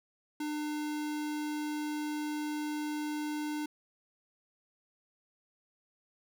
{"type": "tone", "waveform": "square", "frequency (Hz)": 300, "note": "D4", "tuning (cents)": 37, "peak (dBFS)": -34, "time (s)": [0.4, 3.66], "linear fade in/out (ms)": 5, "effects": []}